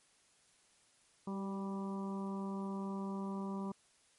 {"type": "harmonic tone with a mistuned harmonic", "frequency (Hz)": 196, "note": "G3", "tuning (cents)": 0, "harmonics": [1, 2, 3, 4, 5, 6], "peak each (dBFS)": [-38, -46, -53, -54, -48, -53], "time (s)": [1.27, 3.72], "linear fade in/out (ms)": 5, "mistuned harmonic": 2, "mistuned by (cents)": -23, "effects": ["white hiss -69 dBFS RMS until 4.18 s", "MP3 48 kbps"]}